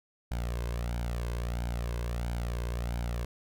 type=tone with flanger; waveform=sawtooth; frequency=59.1 Hz; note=A#1; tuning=24 cents sharp; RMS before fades=-33 dBFS; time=0.31-3.25 s; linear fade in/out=5 ms; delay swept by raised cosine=1.3 to 1.94 ms; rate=1.5 Hz; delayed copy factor=+0.6; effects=none